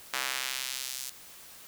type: tone with high-pass filter sweep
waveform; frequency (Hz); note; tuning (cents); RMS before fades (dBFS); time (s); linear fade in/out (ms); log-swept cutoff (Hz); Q
square; 65.41; C2; 0; -35; 0.13-1.1; 5; 1400 to 6200; 0.82
effects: white hiss -50 dBFS RMS until 1.67 s